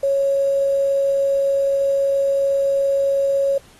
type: tone with quantisation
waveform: sine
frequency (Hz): 552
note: C#5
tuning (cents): -7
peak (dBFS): -15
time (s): 0.03-3.58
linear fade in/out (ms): 5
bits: 7
effects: pink hiss -50 dBFS RMS until 3.79 s + AAC 32 kbps